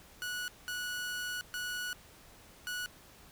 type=tone bursts at uneven times; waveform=sawtooth; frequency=1468 Hz; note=F#6; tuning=14 cents flat; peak=-32 dBFS; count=4; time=0.22-0.48 / 0.68-1.41 / 1.54-1.93 / 2.67-2.86 s; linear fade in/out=0 ms; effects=pink hiss -57 dBFS RMS until 3.31 s